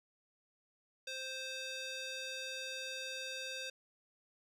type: tone with band-pass filter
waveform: square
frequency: 523.3 Hz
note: C5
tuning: in tune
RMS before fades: -43 dBFS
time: 1.07-3.7 s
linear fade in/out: 5 ms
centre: 3800 Hz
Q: 1.3
effects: none